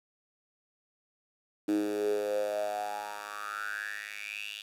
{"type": "tone with high-pass filter sweep", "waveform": "10% pulse", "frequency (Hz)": 103.83, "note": "G#2", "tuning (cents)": 0, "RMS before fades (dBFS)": -34, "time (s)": [1.68, 4.62], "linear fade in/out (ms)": 5, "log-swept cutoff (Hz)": [300, 3100], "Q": 8.6, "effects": ["resampled to 32000 Hz", "9-bit"]}